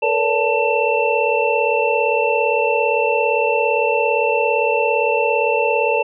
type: tone cluster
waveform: sine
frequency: 443.2 / 480.8 / 568 / 883 / 2683 Hz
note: A4 / B4 / C#5 / A5 / E7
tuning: +13 / -46 / +42 / +6 / +30 cents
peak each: -21 dBFS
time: 0.02-6.03 s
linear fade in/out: 10 ms
effects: none